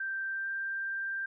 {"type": "tone with pitch glide", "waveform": "sine", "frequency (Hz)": [1568, 1579.8], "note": ["G6", "G6"], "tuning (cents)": [0, 13], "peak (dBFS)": -32, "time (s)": [0, 1.26], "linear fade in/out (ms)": 5, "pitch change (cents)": 13, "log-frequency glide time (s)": [0.31, 0.49], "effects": []}